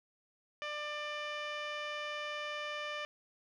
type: tone with low-pass filter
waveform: 15% pulse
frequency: 595 Hz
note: D5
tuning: 22 cents sharp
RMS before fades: -40 dBFS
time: 0.62-3.05 s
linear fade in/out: 0 ms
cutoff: 3600 Hz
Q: 2.8
effects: none